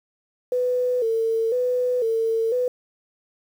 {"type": "tone with vibrato", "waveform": "sine", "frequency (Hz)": 474, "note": "A#4", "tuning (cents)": 29, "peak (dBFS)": -19, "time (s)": [0.52, 2.68], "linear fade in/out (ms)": 2, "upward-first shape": "square", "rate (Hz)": 1, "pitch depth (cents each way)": 85, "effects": ["8-bit"]}